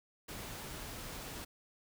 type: noise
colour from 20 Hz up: pink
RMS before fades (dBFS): -45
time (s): 0.28-1.45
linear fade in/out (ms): 10
effects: none